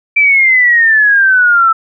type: exponential sweep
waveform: sine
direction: down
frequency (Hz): 2350 to 1314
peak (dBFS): -5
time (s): 0.16-1.73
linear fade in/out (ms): 10
effects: none